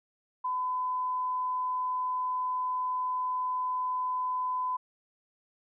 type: tone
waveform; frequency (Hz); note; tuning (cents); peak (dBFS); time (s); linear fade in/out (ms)
sine; 1009; B5; +37; -28; 0.44-4.77; 10
effects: none